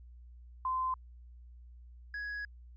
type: tone pair in turn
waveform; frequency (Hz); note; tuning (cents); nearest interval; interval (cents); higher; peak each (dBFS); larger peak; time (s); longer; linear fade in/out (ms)
sine / triangle; 1033 / 1668.4; C6 / G#6; -22 / +7; minor sixth; 829; second; -30 / -35; first; 0.65-0.94 / 2.14-2.45; second; 2
effects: added 60 Hz sine -50 dBFS peak until 2.76 s + resampled to 16000 Hz